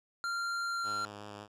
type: tone with pitch glide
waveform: square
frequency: 1386 to 1375.6 Hz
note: F6 to F6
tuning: -14 to -27 cents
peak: -33 dBFS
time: 0.24-1.05 s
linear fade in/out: 0 ms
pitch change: -13 cents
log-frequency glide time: 0.67-0.89 s
type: tone with vibrato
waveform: 5% pulse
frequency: 103.5 Hz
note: G#2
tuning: 5 cents flat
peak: -33 dBFS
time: 0.83-1.48 s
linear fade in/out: 50 ms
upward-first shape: square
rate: 5.3 Hz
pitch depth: 13 cents each way
effects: low-pass 7000 Hz 12 dB/octave